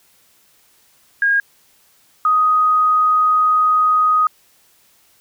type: tone pair in turn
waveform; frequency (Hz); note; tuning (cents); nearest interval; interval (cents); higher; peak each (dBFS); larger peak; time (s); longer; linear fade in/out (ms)
sine; 1628 / 1250.1; G#6 / D#6; -35 / +8; perfect fourth; 457; first; -12 / -11; second; 1.22-1.4 / 2.25-4.27; second; 2
effects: white hiss -55 dBFS RMS until 5.2 s